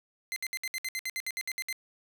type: tone bursts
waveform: sawtooth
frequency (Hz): 2070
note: C7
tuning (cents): -19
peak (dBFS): -28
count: 14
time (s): 0.32-1.727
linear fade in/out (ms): 0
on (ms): 42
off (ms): 63
effects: none